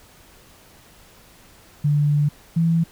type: tone pair in turn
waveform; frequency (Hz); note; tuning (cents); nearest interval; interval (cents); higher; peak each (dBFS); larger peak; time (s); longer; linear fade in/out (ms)
sine; 146.83 / 165.86; D3 / E3; 0 / +11; major second; 211; second; -15; neither; 1.84-2.29 / 2.56-2.84; first; 10
effects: pink hiss -50 dBFS RMS until 2.91 s